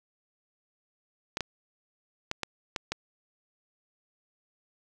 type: clicks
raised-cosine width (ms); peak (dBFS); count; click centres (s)
0.2; -13; 6; 1.371 / 1.407 / 2.314 / 2.433 / 2.762 / 2.92
effects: none